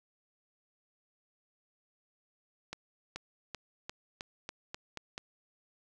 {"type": "accelerating click train", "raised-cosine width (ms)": 0.2, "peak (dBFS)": -22, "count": 9, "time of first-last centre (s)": [2.73, 5.179], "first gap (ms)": 430, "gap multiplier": 0.9, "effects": []}